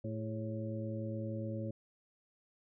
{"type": "harmonic tone with a mistuned harmonic", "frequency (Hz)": 110, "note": "A2", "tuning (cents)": 0, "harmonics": [1, 2, 3, 4, 5], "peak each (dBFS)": [-39, -42, -45, -52, -44], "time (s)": [0.04, 1.71], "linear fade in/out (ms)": 5, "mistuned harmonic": 4, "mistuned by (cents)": -93, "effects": []}